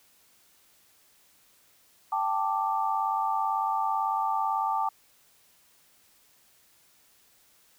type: chord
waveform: sine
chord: G suspended second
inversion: none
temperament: just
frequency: 784 / 882 / 1176 Hz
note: G5 / A5 / D6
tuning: 0 / +4 / +2 cents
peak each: -30 / -28 / -30 dBFS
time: 2.12-4.89 s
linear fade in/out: 5 ms
effects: white hiss -62 dBFS RMS until 7.78 s